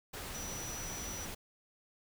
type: tone in noise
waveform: sine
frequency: 5890 Hz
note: F#8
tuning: 9 cents flat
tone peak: -43 dBFS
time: 0.34-1.26 s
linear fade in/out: 10 ms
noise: pink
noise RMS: -43 dBFS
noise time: 0.13-1.35 s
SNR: -3 dB
effects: none